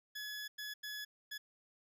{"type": "tone bursts at uneven times", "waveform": "20% pulse", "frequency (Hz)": 1698, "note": "G#6", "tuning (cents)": 38, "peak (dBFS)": -37, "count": 4, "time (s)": [[0.15, 0.48], [0.58, 0.74], [0.83, 1.05], [1.31, 1.38]], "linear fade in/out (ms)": 10, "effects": []}